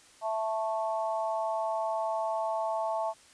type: harmonic tone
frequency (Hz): 220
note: A3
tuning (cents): 0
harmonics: 3 / 4 / 5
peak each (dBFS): -31 / -32 / -38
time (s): 0.21-3.14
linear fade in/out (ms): 50
effects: white hiss -57 dBFS RMS until 3.33 s + resampled to 22050 Hz